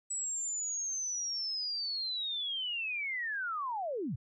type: linear sweep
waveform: sine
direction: down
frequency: 7902 to 93.4 Hz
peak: -33 dBFS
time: 0.1-4.16 s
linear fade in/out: 10 ms
effects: none